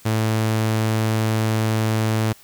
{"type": "tone", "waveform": "sawtooth", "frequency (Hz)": 110, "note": "A2", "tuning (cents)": 0, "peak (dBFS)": -14, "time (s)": [0.05, 2.33], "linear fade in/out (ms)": 10, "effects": ["white hiss -49 dBFS RMS until 2.43 s"]}